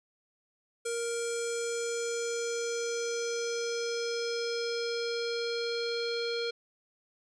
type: tone with low-pass filter sweep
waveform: square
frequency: 468 Hz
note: A#4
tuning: 7 cents sharp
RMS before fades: -33 dBFS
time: 0.85-6.51 s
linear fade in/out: 10 ms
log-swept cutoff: 8300 to 4000 Hz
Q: 4.6
effects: none